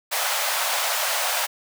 pink high-pass noise, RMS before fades -24 dBFS, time 0.11-1.47 s, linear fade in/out 20 ms, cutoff 580 Hz, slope 48 dB/octave, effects none

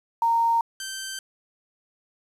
sine / 10% pulse tone pair in turn, 924 / 1554 Hz, A#5 / G6, -16 / -16 cents, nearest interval major sixth, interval 900 cents, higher second, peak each -18 / -23 dBFS, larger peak first, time 0.22-0.61 / 0.8-1.19 s, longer neither, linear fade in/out 2 ms, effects resampled to 32000 Hz + 8-bit

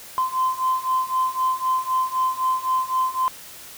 sine beating tone pair, 1031 / 1034.9 Hz, C6 / C6, -26 / -19 cents, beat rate 3.9 Hz, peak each -23 / -21 dBFS, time 0.18-3.28 s, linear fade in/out 0 ms, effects tanh soft clip ceiling -13 dBFS + white hiss -41 dBFS RMS until 3.77 s

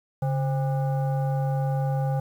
sine tone with frequency modulation, 140 Hz, C#3, 18 cents sharp, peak -22 dBFS, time 0.22-2.2 s, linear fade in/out 5 ms, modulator 666 Hz, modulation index 0.62, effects 9-bit

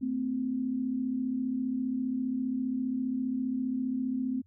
sine tone pair together, 224.7 / 259.7 Hz, A3 / C4, +37 / -13 cents, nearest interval minor third, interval 250 cents, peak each -35 / -29 dBFS, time 0.01-4.42 s, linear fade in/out 20 ms, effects added 92 Hz sine -60 dBFS peak until 4.46 s

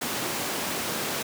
pink high-pass noise, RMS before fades -30 dBFS, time 0.01-1.23 s, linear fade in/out 10 ms, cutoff 210 Hz, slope 12 dB/octave, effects none

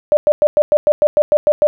sine tone bursts, 597 Hz, D5, 28 cents sharp, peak -7 dBFS, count 11, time 0.12-1.67 s, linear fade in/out 0 ms, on 50 ms, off 100 ms, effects none

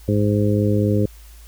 harmonic tone, 103.83 Hz, G#2, in tune, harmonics 1 / 2 / 3 / 4 / 5, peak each -18 / -21 / -23 / -24 / -25 dBFS, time 0.08-1.06 s, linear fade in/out 5 ms, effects added 54 Hz sine -40 dBFS peak until 1.47 s + white hiss -50 dBFS RMS until 1.47 s

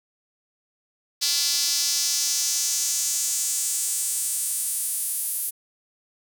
square tone with high-pass filter sweep, 155.9 Hz, D#3, 4 cents sharp, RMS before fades -25 dBFS, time 1.21-5.51 s, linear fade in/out 20 ms, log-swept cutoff 4700 to 11000 Hz, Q 2.6, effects none

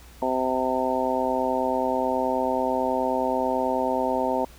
harmonic tone, 129.3 Hz, C3, 20 cents flat, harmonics 2 / 3 / 4 / 5 / 6 / 7, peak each -29 / -31 / -28 / -28 / -32 / -27 dBFS, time 0.22-4.45 s, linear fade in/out 2 ms, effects added 60 Hz sine -47 dBFS peak until 4.58 s + pink hiss -51 dBFS RMS until 4.58 s

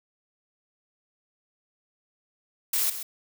blue noise with echo, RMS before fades -25 dBFS, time 2.73-2.9 s, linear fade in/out 5 ms, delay 130 ms, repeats 1, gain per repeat -10 dB, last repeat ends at 3.03 s, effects none

